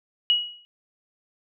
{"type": "tone with exponential decay", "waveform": "sine", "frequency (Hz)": 2909, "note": "F#7", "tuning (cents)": -30, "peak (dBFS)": -14, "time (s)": [0.3, 0.65], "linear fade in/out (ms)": 0, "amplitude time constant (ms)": 75, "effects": []}